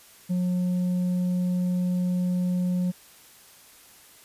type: tone with tanh clipping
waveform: triangle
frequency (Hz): 180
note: F#3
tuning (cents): -47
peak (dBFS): -23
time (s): 0.29-2.92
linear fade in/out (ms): 20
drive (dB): 8
effects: white hiss -52 dBFS RMS until 4.24 s + resampled to 32000 Hz